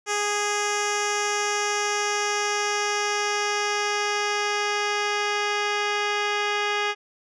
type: tone with low-pass filter sweep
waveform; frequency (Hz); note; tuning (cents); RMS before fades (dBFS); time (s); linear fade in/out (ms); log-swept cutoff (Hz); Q
10% pulse; 413.4; G#4; -8; -25; 0.06-6.95; 50; 7300 to 4000; 2.1
effects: none